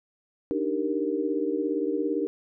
sine chord, Eb major seventh, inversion third, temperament equal, 293.7 / 311.1 / 392 / 466.2 Hz, D4 / Eb4 / G4 / Bb4, 0 / 0 / 0 / 0 cents, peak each -30 dBFS, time 0.51-2.27 s, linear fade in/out 0 ms, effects none

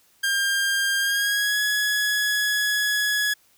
sawtooth tone with pitch glide, 1602 to 1684.6 Hz, G6 to G#6, +37 to +24 cents, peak -17 dBFS, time 0.23-3.34 s, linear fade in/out 10 ms, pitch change +87 cents, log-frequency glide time 0.99-1.6 s, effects white hiss -60 dBFS RMS until 3.57 s

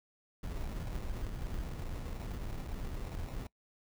brown noise with sample-and-hold, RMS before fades -39 dBFS, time 0.43-3.47 s, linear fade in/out 5 ms, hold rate 1575 Hz, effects noise-tail reverb RT60 0.1 s tail -22 dB re dry

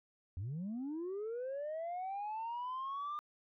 sine linear sweep, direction up, 82.41 to 1209 Hz, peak -36 dBFS, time 0.37-3.19 s, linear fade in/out 0 ms, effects tanh soft clip ceiling -36 dBFS

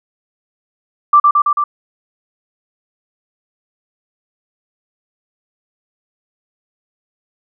sine tone with echo, 1174.7 Hz, D6, in tune, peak -4 dBFS, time 1.13-1.2 s, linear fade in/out 5 ms, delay 110 ms, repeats 4, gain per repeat -2 dB, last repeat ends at 1.64 s, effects none

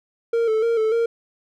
triangle tone with vibrato, 450.6 Hz, A4, 41 cents sharp, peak -15 dBFS, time 0.33-1.06 s, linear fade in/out 5 ms, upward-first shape square, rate 3.4 Hz, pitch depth 48 cents each way, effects none

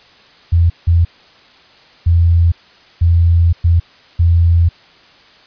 sine tone bursts at uneven times, 84.8 Hz, E2, 50 cents sharp, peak -7 dBFS, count 6, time 0.52-0.7 / 0.87-1.05 / 2.06-2.52 / 3.01-3.53 / 3.64-3.8 / 4.19-4.69 s, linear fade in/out 10 ms, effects white hiss -45 dBFS RMS until 5.46 s + resampled to 11025 Hz

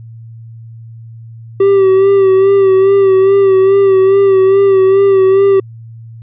triangle tone with vibrato, 387.7 Hz, G4, 19 cents flat, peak -3 dBFS, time 1.6-5.6 s, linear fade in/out 5 ms, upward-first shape sine, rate 2.4 Hz, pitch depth 39 cents each way, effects added 114 Hz sine -29 dBFS peak until 6.22 s + resampled to 8000 Hz

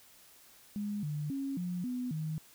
sine tone with pitch steps, 206.1 / 148.8 / 273.8 / 178.2 / 249.4 / 156.5 Hz, G#3 / D3 / C#4 / F3 / B3 / D#3, -13 / +23 / -21 / +35 / +17 / +10 cents, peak -33 dBFS, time 0.76-2.38 s, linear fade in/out 0 ms, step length 270 ms, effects white hiss -59 dBFS RMS until 2.54 s

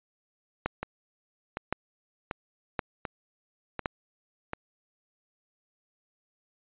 two click trains, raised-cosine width 0.5 ms, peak -17 / -12 dBFS, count 6 / 4, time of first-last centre 0.83-4.534 / 0.66-3.858 s, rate 1.35 / 0.938 Hz, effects resampled to 8000 Hz

